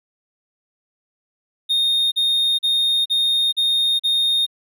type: tone bursts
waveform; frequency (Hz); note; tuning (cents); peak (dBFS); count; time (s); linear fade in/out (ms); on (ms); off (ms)
triangle; 3687; A#7; -20; -14; 6; 1.69-4.465; 20; 430; 39
effects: none